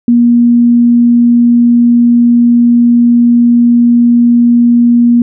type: tone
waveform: sine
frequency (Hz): 238.3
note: A#3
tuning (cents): +38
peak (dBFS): -3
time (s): 0.08-5.22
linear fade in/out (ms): 2
effects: none